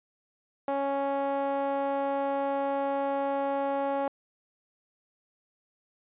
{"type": "tone with band-pass filter", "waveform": "sawtooth", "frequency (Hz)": 277.2, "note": "C#4", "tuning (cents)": 0, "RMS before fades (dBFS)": -29, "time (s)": [0.68, 4.08], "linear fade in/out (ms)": 2, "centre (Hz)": 700, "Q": 3, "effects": ["resampled to 8000 Hz"]}